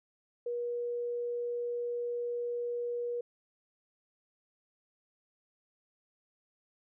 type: tone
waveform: sine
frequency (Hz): 479.9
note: B4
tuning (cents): -50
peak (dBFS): -32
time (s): 0.46-3.21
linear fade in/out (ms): 5
effects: none